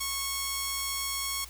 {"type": "tone", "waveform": "5% pulse", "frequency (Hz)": 1099, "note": "C#6", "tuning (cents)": -15, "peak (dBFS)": -18, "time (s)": [0, 1.45], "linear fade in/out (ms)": 10, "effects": ["added 60 Hz sine -48 dBFS peak until 1.49 s", "white hiss -49 dBFS RMS until 1.49 s"]}